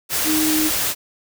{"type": "tone in noise", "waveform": "sine", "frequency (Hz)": 311.1, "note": "D#4", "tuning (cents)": 0, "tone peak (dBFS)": -18, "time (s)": [0.24, 0.71], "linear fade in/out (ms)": 50, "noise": "white", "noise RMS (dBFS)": -21, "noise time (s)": [0.09, 0.95], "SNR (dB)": 0, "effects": []}